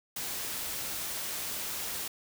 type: noise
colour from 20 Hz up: white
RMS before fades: -36 dBFS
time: 0.16-2.08 s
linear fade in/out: 5 ms
effects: none